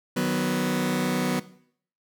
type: chord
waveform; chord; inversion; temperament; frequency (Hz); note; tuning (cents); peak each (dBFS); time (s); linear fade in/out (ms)
sawtooth; B major; first; just; 154.34 / 185.21 / 246.9; D#3 / F#3 / B3; -14 / +2 / 0; -27 / -22 / -22; 0.16-1.4; 10
effects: noise-tail reverb RT60 0.6 s tail -17 dB re dry